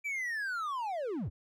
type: linear sweep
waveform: triangle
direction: down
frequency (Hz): 2349 to 58.5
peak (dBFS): -31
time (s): 0.04-1.3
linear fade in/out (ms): 20
effects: none